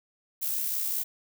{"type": "noise with amplitude modulation", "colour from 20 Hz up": "violet", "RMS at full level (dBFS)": -28, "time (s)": [0.41, 1.04], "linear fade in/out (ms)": 20, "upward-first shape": "sine", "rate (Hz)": 64.9, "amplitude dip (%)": 40, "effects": []}